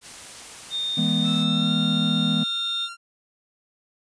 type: noise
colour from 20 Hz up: white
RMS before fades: -40 dBFS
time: 0.01-1.46 s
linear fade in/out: 50 ms
type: tone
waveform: sine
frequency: 3652 Hz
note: A#7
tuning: 36 cents flat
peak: -24 dBFS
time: 0.7-2.89 s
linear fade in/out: 50 ms
type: chord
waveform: triangle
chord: E major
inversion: none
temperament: equal with one note detuned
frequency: 164.81 / 207.7 / 242.7 Hz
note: E3 / G#3 / B3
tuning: 0 / 0 / -30 cents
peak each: -23 dBFS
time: 0.97-2.44 s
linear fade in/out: 10 ms
type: tone with pitch glide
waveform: sawtooth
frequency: 1318.5 to 1380.1 Hz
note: E6 to F6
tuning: 0 to -21 cents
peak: -31 dBFS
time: 1.23-2.97 s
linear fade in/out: 50 ms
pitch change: +79 cents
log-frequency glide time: 1.44-1.73 s
effects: resampled to 22050 Hz